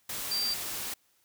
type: tone in noise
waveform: sine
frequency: 4699 Hz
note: D8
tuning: in tune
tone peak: -28 dBFS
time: 0.31-0.54 s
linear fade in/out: 5 ms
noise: white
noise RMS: -36 dBFS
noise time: 0.09-0.94 s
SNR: +5 dB
effects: white hiss -69 dBFS RMS until 1.24 s